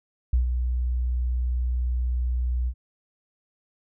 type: tone with ADSR envelope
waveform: sine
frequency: 61.5 Hz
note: B1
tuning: 7 cents flat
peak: -16 dBFS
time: 0.33-2.74 s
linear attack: 5 ms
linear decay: 120 ms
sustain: -6 dB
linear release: 64 ms
effects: none